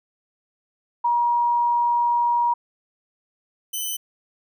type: tone pair in turn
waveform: sine / 5% pulse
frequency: 953 / 3026 Hz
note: A#5 / F#7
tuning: +38 / +38 cents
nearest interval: octave + minor sixth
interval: 2000 cents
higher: second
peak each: -17 dBFS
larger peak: neither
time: 1.04-2.54 / 3.73-3.97 s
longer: first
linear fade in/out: 10 ms
effects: none